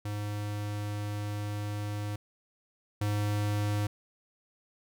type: tone pair in turn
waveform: square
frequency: 103.83 / 103.83 Hz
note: G#2 / G#2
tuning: 0 / 0 cents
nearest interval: unison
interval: 0 cents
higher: neither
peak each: -33 / -28 dBFS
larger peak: second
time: 0.05-2.16 / 3.01-3.87 s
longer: first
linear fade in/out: 5 ms
effects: none